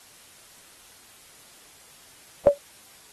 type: tone with exponential decay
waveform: sine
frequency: 569 Hz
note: C#5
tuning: 45 cents sharp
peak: -6 dBFS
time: 2.47-2.58 s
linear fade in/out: 0 ms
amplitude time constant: 22 ms
effects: white hiss -51 dBFS RMS until 3.12 s + AAC 32 kbps